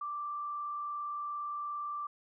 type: tone with frequency modulation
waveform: sine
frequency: 1174.7 Hz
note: D6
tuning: in tune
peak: -35 dBFS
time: 0.01-2.07 s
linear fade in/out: 5 ms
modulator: 37.4 Hz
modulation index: 0.33
effects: none